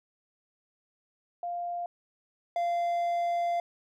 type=tone pair in turn; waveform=sine / triangle; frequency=698.5 / 691.3 Hz; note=F5 / F5; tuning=0 / -18 cents; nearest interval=unison; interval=18 cents; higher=first; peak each=-31 / -24 dBFS; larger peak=second; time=1.43-1.86 / 2.56-3.6 s; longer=second; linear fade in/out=2 ms; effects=none